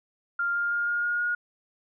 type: tone with pitch steps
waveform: sine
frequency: 1396.9 / 1405 / 1413.1 / 1421.3 / 1429.6 / 1437.8 Hz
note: F6 / F6 / F6 / F6 / F6 / F6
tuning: 0 / +10 / +20 / +30 / +40 / +50 cents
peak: -24 dBFS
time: 0.39-1.35 s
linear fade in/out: 5 ms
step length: 160 ms
effects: none